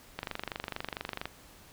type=click train; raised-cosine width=0.3 ms; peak=-18 dBFS; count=27; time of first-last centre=0.19-1.256 s; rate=24.4 Hz; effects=pink hiss -55 dBFS RMS until 1.72 s